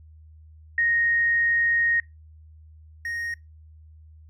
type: tone pair in turn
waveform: sine / triangle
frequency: 1864.7 / 1864.7 Hz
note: A#6 / A#6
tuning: 0 / 0 cents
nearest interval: unison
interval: 0 cents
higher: neither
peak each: -19 / -26 dBFS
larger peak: first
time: 0.78-2 / 3.05-3.34 s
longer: first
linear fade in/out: 2 ms
effects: noise-tail reverb RT60 0.2 s tail -23 dB re dry + added 78 Hz sine -46 dBFS peak until 4.29 s